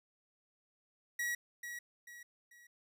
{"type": "tone with echo", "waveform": "45% pulse", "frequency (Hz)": 1917, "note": "A#6", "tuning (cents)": 48, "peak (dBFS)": -34, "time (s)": [1.19, 1.35], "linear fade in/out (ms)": 5, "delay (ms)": 440, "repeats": 3, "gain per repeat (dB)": -8, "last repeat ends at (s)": 2.67, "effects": []}